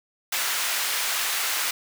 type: high-pass noise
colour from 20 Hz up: pink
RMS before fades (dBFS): -26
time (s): 0.32-1.71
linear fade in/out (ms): 5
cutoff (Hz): 1300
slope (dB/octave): 12
effects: none